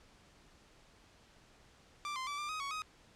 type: tone with pitch steps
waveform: sawtooth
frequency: 1177 / 1040 / 1158 / 1188 / 1257 / 1116 / 1257 Hz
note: D6 / C6 / D6 / D6 / D#6 / C#6 / D#6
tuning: +3 / -11 / -25 / +20 / +17 / +11 / +17 cents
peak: -34 dBFS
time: 2.05-2.82 s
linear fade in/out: 0 ms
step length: 110 ms
effects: pink hiss -63 dBFS RMS until 3.15 s + low-pass 7000 Hz 12 dB/octave